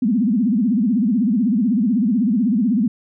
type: tone with vibrato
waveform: sine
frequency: 224.9 Hz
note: A3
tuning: 38 cents sharp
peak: -14 dBFS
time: 0.02-2.88 s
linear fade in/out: 5 ms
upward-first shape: sine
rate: 16 Hz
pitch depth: 250 cents each way
effects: none